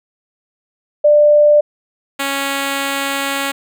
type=tone pair in turn; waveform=sine / 5% pulse; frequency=593 / 276.6 Hz; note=D5 / C#4; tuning=+17 / -4 cents; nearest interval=octave + minor second; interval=1321 cents; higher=first; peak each=-6 dBFS; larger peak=neither; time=1.04-1.61 / 2.19-3.52 s; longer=second; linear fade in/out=10 ms; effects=none